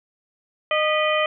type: harmonic tone with a mistuned harmonic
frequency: 614 Hz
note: D#5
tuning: 23 cents flat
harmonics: 1 / 2 / 3 / 4 / 5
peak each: -21 / -24 / -26 / -27 / -28 dBFS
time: 0.71-1.26 s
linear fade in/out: 2 ms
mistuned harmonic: 3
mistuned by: +110 cents
effects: none